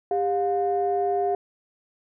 sine tone pair together, 399.2 / 711.3 Hz, G4 / F5, +32 / +32 cents, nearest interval minor seventh, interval 1000 cents, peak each -23 / -23 dBFS, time 0.11-1.35 s, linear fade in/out 2 ms, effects tanh soft clip ceiling -14 dBFS

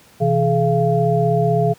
sine tone cluster, 127.8 / 163.6 / 423.8 / 686 Hz, C3 / E3 / G#4 / F5, -40 / -13 / +35 / -31 cents, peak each -19 dBFS, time 0.2-1.74 s, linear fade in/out 20 ms, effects pink hiss -49 dBFS RMS until 1.78 s + high-pass 80 Hz 12 dB/octave

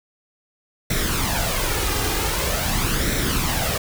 pink noise with flanger, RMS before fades -22 dBFS, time 0.9-3.78 s, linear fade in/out 5 ms, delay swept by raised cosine 0.52 to 2.52 ms, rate 0.45 Hz, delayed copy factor +0.55, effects none

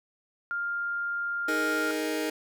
sine tone, 1401 Hz, F6, 5 cents sharp, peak -28 dBFS, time 0.51-1.91 s, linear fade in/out 0 ms
sawtooth chord, D# suspended fourth, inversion none, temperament just, 311.1 / 414.8 / 466.7 Hz, D#4 / G#4 / A#4, 0 / -2 / +2 cents, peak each -26 / -31 / -29 dBFS, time 1.48-2.3 s, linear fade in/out 5 ms
effects none

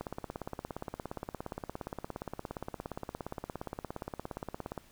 click train, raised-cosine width 1 ms, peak -23 dBFS, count 83, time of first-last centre 0.01-4.777 s, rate 17.2 Hz, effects pink hiss -61 dBFS RMS until 4.91 s

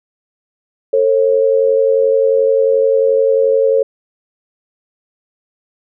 sine tone pair together, 448.6 / 540 Hz, A4 / C#5, +34 / -45 cents, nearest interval minor third, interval 321 cents, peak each -12 dBFS, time 0.93-3.83 s, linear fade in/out 5 ms, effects none

